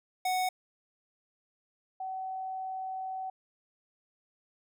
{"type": "tone pair in turn", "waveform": ["square", "sine"], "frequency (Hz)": [740, 756.9], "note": ["F#5", "F#5"], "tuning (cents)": [0, 39], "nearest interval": "unison", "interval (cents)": 39, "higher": "second", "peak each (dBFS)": [-28, -34], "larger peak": "first", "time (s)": [[0.25, 0.49], [2, 3.3]], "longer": "second", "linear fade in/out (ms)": 5, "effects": []}